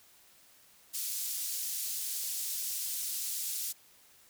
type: band-pass noise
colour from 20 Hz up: white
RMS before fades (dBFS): -36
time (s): 0.93-3.73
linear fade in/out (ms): 20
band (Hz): 5000 to 16000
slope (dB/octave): 12
effects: white hiss -61 dBFS RMS until 4.29 s